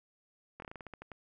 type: slowing click train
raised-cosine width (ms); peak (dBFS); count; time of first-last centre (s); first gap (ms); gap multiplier
0.5; -30; 11; 0.6-1.117; 22; 1.18
effects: none